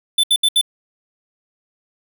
square tone bursts, 3520 Hz, A7, in tune, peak -12 dBFS, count 4, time 0.18-0.613 s, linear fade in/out 5 ms, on 55 ms, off 71 ms, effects none

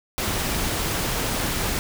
pink noise, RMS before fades -25 dBFS, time 0.18-1.79 s, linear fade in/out 0 ms, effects none

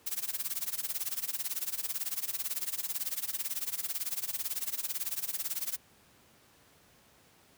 blue noise with tremolo, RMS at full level -32 dBFS, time 0.06-5.77 s, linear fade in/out 10 ms, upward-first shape sine, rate 18 Hz, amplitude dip 90%, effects pink hiss -62 dBFS RMS until 7.57 s + high-pass 80 Hz 12 dB/octave

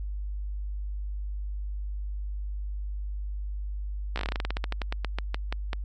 slowing click train, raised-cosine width 0.3 ms, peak -14 dBFS, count 22, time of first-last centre 4.16-5.732 s, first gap 15 ms, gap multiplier 1.14, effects added 50 Hz sine -30 dBFS peak until 5.84 s + MP3 48 kbps

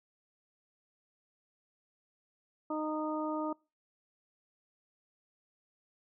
harmonic tone, 308.2 Hz, D#4, 16 cents flat, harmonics 1 / 2 / 3 / 4, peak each -35 / -38 / -40 / -41 dBFS, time 2.7-3.53 s, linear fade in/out 5 ms, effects noise-tail reverb RT60 0.3 s tail -26 dB re dry

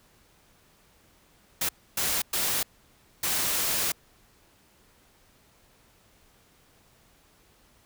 white noise bursts at uneven times, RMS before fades -27 dBFS, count 4, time 1.61-1.69 / 1.97-2.22 / 2.33-2.63 / 3.23-3.92 s, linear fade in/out 5 ms, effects pink hiss -61 dBFS RMS until 7.85 s

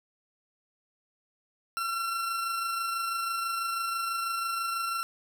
40% pulse tone with amplitude modulation, 1358 Hz, F6, 49 cents flat, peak -27 dBFS, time 1.77-5.03 s, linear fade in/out 0 ms, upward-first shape sine, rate 26.1 Hz, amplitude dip 30%, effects none

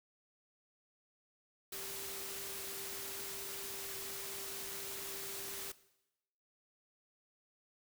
sine tone in noise, 392.4 Hz, G4, 2 cents sharp, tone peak -52 dBFS, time 1.72-5.72 s, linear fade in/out 5 ms, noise white, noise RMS -44 dBFS, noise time 1.72-5.72 s, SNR -11 dB, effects noise-tail reverb RT60 0.9 s tail -18 dB re dry

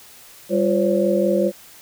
sine tone cluster, 197.9 / 349.6 / 518 / 563 Hz, G3 / F4 / C5 / C#5, +17 / +2 / -17 / +27 cents, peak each -21 dBFS, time 0.49-1.52 s, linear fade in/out 50 ms, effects white hiss -45 dBFS RMS until 1.81 s

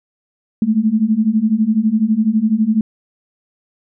sine beating tone pair, 211 / 223 Hz, G#3 / A3, +28 / +23 cents, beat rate 12 Hz, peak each -16 / -14 dBFS, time 0.62-2.81 s, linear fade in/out 2 ms, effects none

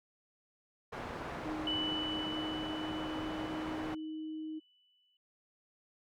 white low-pass noise, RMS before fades -42 dBFS, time 0.92-3.95 s, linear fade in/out 10 ms, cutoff 1100 Hz, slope 12 dB/octave
sine tone with pitch glide, 310 to 313.1 Hz, D#4 to D#4, -6 to +11 cents, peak -38 dBFS, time 1.44-4.6 s, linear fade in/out 20 ms, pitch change +17 cents, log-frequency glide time 1.74-3.54 s
sine tone with exponential decay, 2979 Hz, F#7, 11 cents sharp, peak -32 dBFS, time 1.67-5.17 s, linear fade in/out 2 ms, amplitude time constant 760 ms
effects none

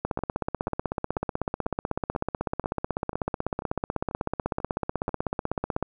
two click trains, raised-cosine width 1 ms, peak -22 / -12 dBFS, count 11 / 94, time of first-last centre 0.19-5.092 / 0.05-5.826 s, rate 2.04 / 16.1 Hz, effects none

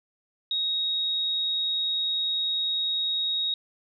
sine tone, 3770 Hz, A#7, 19 cents sharp, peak -24 dBFS, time 0.51-3.54 s, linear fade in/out 2 ms, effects none

